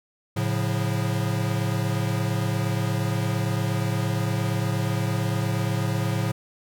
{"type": "chord", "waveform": "square", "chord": "A augmented", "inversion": "none", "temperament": "equal with one note detuned", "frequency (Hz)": [110, 138.59, 177.56], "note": ["A2", "C#3", "E#3"], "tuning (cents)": [0, 0, 29], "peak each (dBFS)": [-26, -29, -30], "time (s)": [0.36, 6.32], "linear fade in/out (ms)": 10, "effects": []}